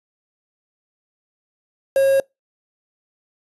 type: tone with quantisation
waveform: triangle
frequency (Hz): 543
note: C#5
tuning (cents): -36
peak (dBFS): -10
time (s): 1.96-2.2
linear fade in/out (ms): 2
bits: 5
effects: noise-tail reverb RT60 0.2 s tail -26 dB re dry + resampled to 24000 Hz